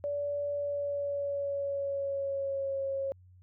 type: tone with pitch glide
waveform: sine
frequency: 576 to 544.6 Hz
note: D5 to C#5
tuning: -34 to -31 cents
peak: -30 dBFS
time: 0.04-3.12 s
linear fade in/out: 0 ms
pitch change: -97 cents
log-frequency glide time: 0.54-2.82 s
effects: added 91 Hz sine -54 dBFS peak until 3.42 s